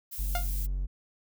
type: noise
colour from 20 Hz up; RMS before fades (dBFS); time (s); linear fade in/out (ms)
violet; -39; 0.11-0.67; 20
type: tone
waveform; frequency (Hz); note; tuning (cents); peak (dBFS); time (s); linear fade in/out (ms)
triangle; 46.25; F#1; 0; -26; 0.18-0.87; 20
type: tone with exponential decay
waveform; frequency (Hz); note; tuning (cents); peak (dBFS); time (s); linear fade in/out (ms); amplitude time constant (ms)
sawtooth; 706; F5; +19; -22; 0.35-0.48; 2; 27
effects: none